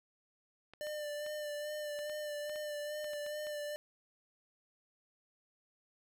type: clicks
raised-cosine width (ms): 0.3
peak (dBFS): -36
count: 11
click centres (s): 0.736 / 0.869 / 1.264 / 1.99 / 2.097 / 2.496 / 2.559 / 3.044 / 3.134 / 3.264 / 3.469
type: tone with vibrato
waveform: square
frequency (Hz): 596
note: D5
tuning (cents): +25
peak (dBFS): -39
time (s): 0.81-3.76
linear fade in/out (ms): 0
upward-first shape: sine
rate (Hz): 2.4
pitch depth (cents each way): 25
effects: none